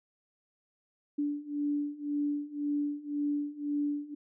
sine beating tone pair, 290 / 291.9 Hz, D4 / D4, -22 / -10 cents, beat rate 1.9 Hz, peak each -34 / -32 dBFS, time 1.18-4.15 s, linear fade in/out 10 ms, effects none

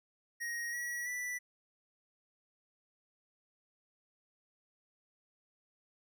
square tone with pitch steps, 1880 / 1925.1 / 1971.2 Hz, A#6 / B6 / B6, +14 / -45 / -4 cents, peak -37 dBFS, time 0.4-1.39 s, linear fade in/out 20 ms, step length 330 ms, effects none

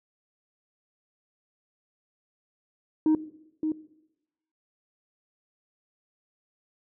sine tone with echo, 311.9 Hz, D#4, 4 cents sharp, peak -16 dBFS, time 3.06-3.15 s, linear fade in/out 2 ms, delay 570 ms, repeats 1, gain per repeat -8 dB, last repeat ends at 3.72 s, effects noise-tail reverb RT60 0.9 s tail -17 dB re dry + tanh soft clip ceiling -17 dBFS

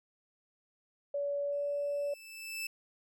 sine tone with pitch glide, 570 to 574.3 Hz, C#5 to D5, +48 to -39 cents, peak -31 dBFS, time 1.14-2.14 s, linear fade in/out 5 ms, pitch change +13 cents, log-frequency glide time 1.4-1.64 s
sawtooth tone with exponential growth, 2637 Hz, E7, in tune, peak -31 dBFS, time 1.52-2.67 s, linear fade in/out 5 ms, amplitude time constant 250 ms
effects none

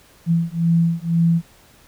sine beating tone pair, 166.6 / 168.6 Hz, E3 / E3, +19 / +39 cents, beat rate 2 Hz, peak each -18 dBFS, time 0.26-1.42 s, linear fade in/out 50 ms, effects pink hiss -51 dBFS RMS until 1.87 s

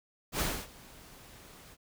pink noise with ADSR envelope, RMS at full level -30 dBFS, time 0.32-1.77 s, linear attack 77 ms, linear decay 270 ms, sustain -23 dB, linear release 46 ms, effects none

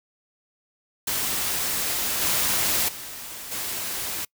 white noise with level steps, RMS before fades -26 / -23 / -37 / -30 dBFS, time 1.07-4.25 s, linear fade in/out 5 ms, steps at 2.21 / 2.88 / 3.51 s, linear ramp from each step 10 ms, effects noise-tail reverb RT60 0.1 s tail -26 dB re dry

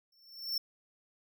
square tone with exponential growth, 5410 Hz, E8, 44 cents sharp, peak -29 dBFS, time 0.12-0.58 s, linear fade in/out 5 ms, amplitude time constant 100 ms, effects none

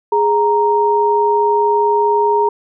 sine tone pair together, 415.3 / 932.3 Hz, G#4 / A#5, 0 / 0 cents, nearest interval octave + major second, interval 1400 cents, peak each -14 / -13 dBFS, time 0.12-2.49 s, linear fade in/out 5 ms, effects none

